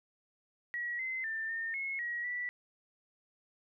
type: tone with pitch steps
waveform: sine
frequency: 1918 / 2058 / 1787 / 1820 / 2175 / 1906 / 1960 Hz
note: A#6 / C7 / A6 / A#6 / C#7 / A#6 / B6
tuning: +49 / -29 / +26 / -42 / -33 / +38 / -14 cents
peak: -34 dBFS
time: 0.74-2.49 s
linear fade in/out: 0 ms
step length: 250 ms
effects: none